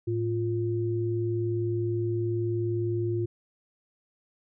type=tone pair together; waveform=sine; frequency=109.99 / 349.2 Hz; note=A2 / F4; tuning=0 / 0 cents; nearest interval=octave + minor sixth; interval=2000 cents; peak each=-28 dBFS; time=0.07-3.26 s; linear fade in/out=10 ms; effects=none